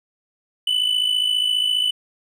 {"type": "tone with amplitude modulation", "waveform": "triangle", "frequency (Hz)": 2991, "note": "F#7", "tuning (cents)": 18, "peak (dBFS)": -13, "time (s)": [0.67, 1.91], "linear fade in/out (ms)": 5, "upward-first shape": "sine", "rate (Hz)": 54.8, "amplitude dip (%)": 65, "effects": []}